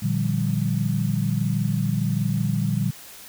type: chord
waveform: sine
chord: G minor seventh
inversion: first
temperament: equal with one note detuned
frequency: 116.54 / 149.57 / 174.61 / 196 Hz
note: Bb2 / D3 / F3 / G3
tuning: 0 / +32 / 0 / 0 cents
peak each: -25 / -25 / -28 / -26 dBFS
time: 0.02-2.91 s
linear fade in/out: 10 ms
effects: white hiss -43 dBFS RMS until 3.28 s